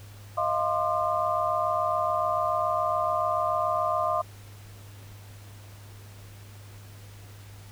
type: tone cluster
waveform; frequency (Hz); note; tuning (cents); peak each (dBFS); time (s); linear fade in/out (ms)
sine; 629 / 696 / 1047 / 1204; D#5 / F5 / C6 / D6; +19 / -6 / +1 / +43; -29; 0.37-4.22; 10
effects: added 101 Hz sine -44 dBFS peak until 7.71 s + pink hiss -52 dBFS RMS until 7.71 s